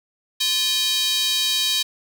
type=tone with high-pass filter; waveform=square; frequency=349.2 Hz; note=F4; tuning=in tune; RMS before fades=-21 dBFS; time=0.4-1.83 s; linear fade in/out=10 ms; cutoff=3700 Hz; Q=3.4; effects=none